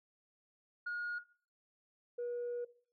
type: tone pair in turn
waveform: sine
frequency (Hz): 1436 / 482.4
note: F6 / B4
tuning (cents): +48 / -41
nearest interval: octave + perfect fifth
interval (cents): 1889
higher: first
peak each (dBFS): -34 / -35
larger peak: first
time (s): 0.86-1.19 / 2.18-2.65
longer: second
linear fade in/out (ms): 10
effects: noise-tail reverb RT60 0.4 s tail -17 dB re dry + tanh soft clip ceiling -34 dBFS